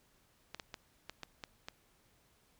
clicks, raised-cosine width 0.2 ms, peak -25 dBFS, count 7, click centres 0.546 / 0.598 / 0.742 / 1.096 / 1.233 / 1.438 / 1.685 s, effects pink hiss -70 dBFS RMS until 2.59 s

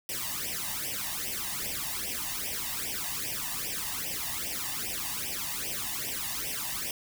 white noise with flanger, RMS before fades -34 dBFS, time 0.09-6.91 s, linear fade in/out 2 ms, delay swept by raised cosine 0.35 to 1.1 ms, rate 2.5 Hz, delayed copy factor +0.95, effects none

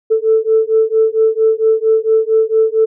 sine beating tone pair, 440.2 / 444.6 Hz, A4 / A4, +1 / +18 cents, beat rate 4.4 Hz, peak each -12 dBFS, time 0.1-2.86 s, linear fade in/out 20 ms, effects tanh soft clip ceiling -2 dBFS

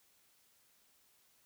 silence, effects white hiss -70 dBFS RMS until 1.45 s

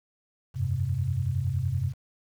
sine chord, F suspended second, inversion none, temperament equal, 87.31 / 98 / 130.81 Hz, F2 / G2 / C3, 0 / 0 / 0 cents, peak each -31 / -29 / -28 dBFS, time 0.54-1.94 s, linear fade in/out 50 ms, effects 9-bit

